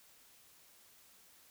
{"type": "silence", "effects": ["white hiss -63 dBFS RMS until 1.5 s"]}